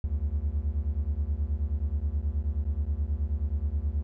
triangle beating tone pair, 68.2 / 77.6 Hz, C#2 / D#2, -28 / -4 cents, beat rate 9.4 Hz, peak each -27 dBFS, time 0.04-4.03 s, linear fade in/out 0 ms, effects none

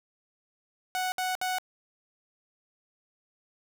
sawtooth tone bursts, 740 Hz, F#5, in tune, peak -24 dBFS, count 3, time 0.95-1.584 s, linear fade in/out 0 ms, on 170 ms, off 62 ms, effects none

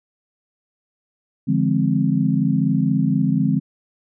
sine chord, D half-diminished seventh, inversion none, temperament equal with one note detuned, 146.83 / 171.02 / 207.7 / 261.6 Hz, D3 / F3 / Ab3 / C4, 0 / -36 / 0 / 0 cents, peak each -21 dBFS, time 1.47-3.6 s, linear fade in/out 20 ms, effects none

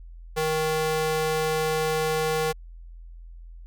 square tone with high-pass filter, 156.9 Hz, D#3, 15 cents sharp, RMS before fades -25 dBFS, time 0.36-2.53 s, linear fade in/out 20 ms, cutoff 390 Hz, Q 1.3, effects added 42 Hz sine -40 dBFS peak until 3.66 s

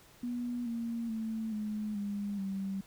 sine tone with pitch steps, 242.6 / 232 / 222 / 212.3 / 203.1 / 194.23 Hz, B3 / A#3 / A3 / G#3 / G#3 / G3, -31 / -8 / +16 / +38 / -38 / -16 cents, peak -33 dBFS, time 0.23-2.81 s, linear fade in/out 5 ms, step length 430 ms, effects pink hiss -59 dBFS RMS until 2.86 s

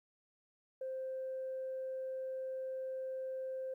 sine tone, 523.3 Hz, C5, in tune, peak -37 dBFS, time 0.81-3.74 s, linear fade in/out 5 ms, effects tanh soft clip ceiling -34 dBFS + 13-bit

